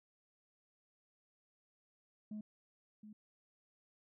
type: tone with echo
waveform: sine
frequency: 212.5 Hz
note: G#3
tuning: 40 cents sharp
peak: -40 dBFS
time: 2.31-2.41 s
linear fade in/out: 5 ms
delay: 720 ms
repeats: 1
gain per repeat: -11 dB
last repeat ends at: 3.13 s
effects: tanh soft clip ceiling -40 dBFS